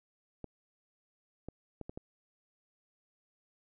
clicks, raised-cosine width 2 ms, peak -28 dBFS, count 5, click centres 0.443 / 1.486 / 1.813 / 1.895 / 1.975 s, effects none

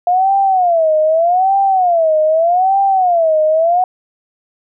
sine tone with vibrato, 698.5 Hz, F5, in tune, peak -9 dBFS, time 0.07-3.84 s, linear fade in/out 2 ms, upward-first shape sine, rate 0.82 Hz, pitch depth 210 cents each way, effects none

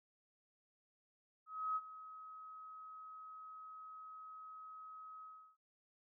sine tone with ADSR envelope, 1273 Hz, D#6, 39 cents sharp, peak -34 dBFS, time 1.46-5.57 s, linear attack 300 ms, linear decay 42 ms, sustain -16 dB, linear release 340 ms, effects none

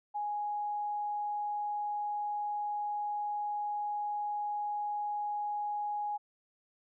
sine tone, 830.6 Hz, G#5, in tune, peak -32 dBFS, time 0.14-6.18 s, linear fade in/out 20 ms, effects none

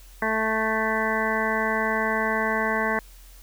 harmonic tone, 220 Hz, A3, in tune, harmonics 1 / 2 / 3 / 4 / 5 / 7 / 8 / 9, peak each -30 / -30 / -30 / -30 / -30 / -30 / -30 / -30 dBFS, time 0.22-2.99 s, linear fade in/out 2 ms, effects added 43 Hz sine -45 dBFS peak until 3.42 s + white hiss -53 dBFS RMS until 3.42 s

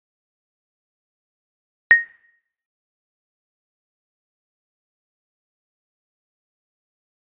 sine tone with exponential decay, 1864.7 Hz, A#6, in tune, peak -3 dBFS, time 1.91-2.09 s, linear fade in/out 0 ms, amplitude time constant 37 ms, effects noise-tail reverb RT60 0.7 s tail -19 dB re dry + resampled to 8000 Hz

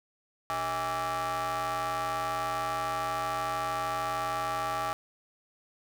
30% pulse ring-modulated tone, 172.8 Hz, F3, 18 cents flat, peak -24 dBFS, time 0.5-4.93 s, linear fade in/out 0 ms, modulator 987 Hz, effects none

